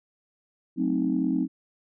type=chord; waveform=sine; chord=F# diminished seventh; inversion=none; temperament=equal; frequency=185 / 220 / 261.6 / 311.1 Hz; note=F#3 / A3 / C4 / Eb4; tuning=0 / 0 / 0 / 0 cents; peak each=-29 / -31 / -25 / -27 dBFS; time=0.76-1.48 s; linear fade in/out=50 ms; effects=tanh soft clip ceiling -13 dBFS